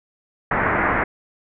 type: low-pass noise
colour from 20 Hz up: white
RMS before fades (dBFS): -20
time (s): 0.51-1.04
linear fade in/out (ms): 5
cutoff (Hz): 2000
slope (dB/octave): 48
effects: none